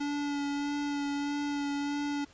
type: tone with vibrato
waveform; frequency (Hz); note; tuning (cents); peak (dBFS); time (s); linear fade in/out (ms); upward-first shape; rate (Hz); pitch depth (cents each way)
square; 287; D4; -40; -31; 0-2.25; 10; sine; 1.6; 15
effects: pink hiss -58 dBFS RMS until 2.33 s + resampled to 16000 Hz